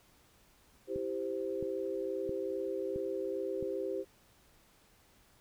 sine chord, C major, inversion first, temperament equal with one note detuned, 329.6 / 392 / 519.6 Hz, E4 / G4 / C5, 0 / 0 / -12 cents, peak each -41 / -36 / -38 dBFS, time 0.87-4.05 s, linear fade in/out 50 ms
click train, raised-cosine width 3 ms, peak -29 dBFS, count 5, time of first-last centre 0.96-3.627 s, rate 1.5 Hz
effects pink hiss -65 dBFS RMS until 5.4 s

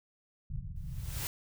pink low-pass noise, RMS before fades -39 dBFS, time 0.5-1.27 s, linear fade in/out 5 ms, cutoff 160 Hz, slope 48 dB/octave
white noise with exponential growth, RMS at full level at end -35 dBFS, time 0.76-1.27 s, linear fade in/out 0 ms, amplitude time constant 110 ms
effects none

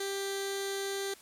15% pulse tone with notch filter, 393.6 Hz, G4, 7 cents sharp, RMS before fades -35 dBFS, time 0-1.14 s, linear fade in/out 5 ms, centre 1000 Hz, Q 0.57, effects white hiss -55 dBFS RMS until 1.21 s + low-pass 12000 Hz 12 dB/octave

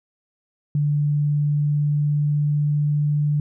sine tone with pitch glide, 146.83 to 147.77 Hz, D3 to D3, 0 to +11 cents, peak -17 dBFS, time 0.75-3.4 s, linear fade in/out 2 ms, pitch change +11 cents, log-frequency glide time 1.1-3.25 s, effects none

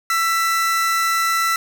45% pulse tone pair together, 1336.6 / 1975.5 Hz, E6 / B6, +24 / 0 cents, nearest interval perfect fifth, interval 676 cents, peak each -18 / -22 dBFS, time 0.1-1.56 s, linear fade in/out 2 ms, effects 7-bit

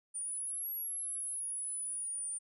sine exponential two-way sweep, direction up then down, 9200 to 11510 to 9200 Hz, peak -36 dBFS, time 0.14-2.39 s, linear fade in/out 20 ms, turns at 0.69 s, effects none

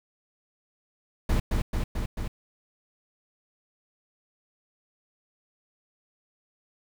brown noise with echo, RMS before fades -23 dBFS, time 1.29-1.4 s, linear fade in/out 5 ms, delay 220 ms, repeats 4, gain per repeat -2 dB, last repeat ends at 2.28 s, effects none

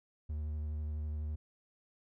triangle tone with vibrato, 76 Hz, D#2, 40 cents flat, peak -33 dBFS, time 0.29-1.36 s, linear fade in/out 10 ms, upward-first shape square, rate 12 Hz, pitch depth 10 cents each way, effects none

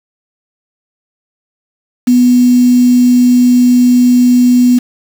sine tone with quantisation, 246.9 Hz, B3, in tune, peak -4 dBFS, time 2.07-4.79 s, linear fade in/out 10 ms, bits 4, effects none

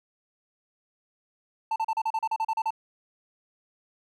triangle tone bursts, 888 Hz, A5, 16 cents sharp, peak -22 dBFS, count 12, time 1.71-2.706 s, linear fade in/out 5 ms, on 50 ms, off 36 ms, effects none

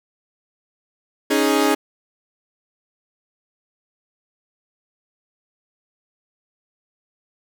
sawtooth chord, C# suspended second, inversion none, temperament equal, 277.2 / 311.1 / 415.3 Hz, C#4 / D#4 / G#4, 0 / 0 / 0 cents, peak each -16 dBFS, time 1.3-1.75 s, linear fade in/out 10 ms, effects none

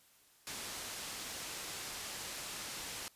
white low-pass noise, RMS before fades -44 dBFS, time 0.47-3.08 s, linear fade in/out 0 ms, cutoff 8400 Hz, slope 12 dB/octave, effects white hiss -66 dBFS RMS until 3.15 s + resampled to 32000 Hz

